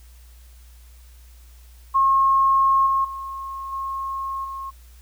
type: tone with level steps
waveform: sine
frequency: 1080 Hz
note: C#6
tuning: 45 cents flat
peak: -14 / -17 / -29 / -25 / -29 dBFS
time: 1.94-4.71 s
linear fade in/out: 20 ms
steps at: 2.86 / 3.04 / 3.72 / 4.44 s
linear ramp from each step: 10 ms
effects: added 60 Hz sine -44 dBFS peak until 5.01 s + white hiss -56 dBFS RMS until 5.01 s